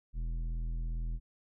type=tone with tanh clipping; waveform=sine; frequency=41.2 Hz; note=E1; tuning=in tune; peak=-34 dBFS; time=0.13-1.2 s; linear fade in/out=50 ms; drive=10 dB; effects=none